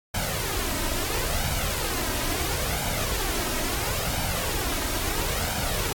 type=noise with flanger; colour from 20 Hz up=pink; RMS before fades=-27 dBFS; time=0.14-5.93 s; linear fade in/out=5 ms; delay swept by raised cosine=1.3 to 3.2 ms; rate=0.74 Hz; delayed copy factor=+0.6; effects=AAC 64 kbps